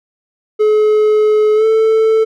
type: tone with pitch glide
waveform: triangle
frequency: 427 to 442.1 Hz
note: G#4 to A4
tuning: +48 to +8 cents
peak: -6 dBFS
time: 0.59-2.25 s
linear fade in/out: 20 ms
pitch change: +60 cents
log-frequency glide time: 1.55-1.65 s
effects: none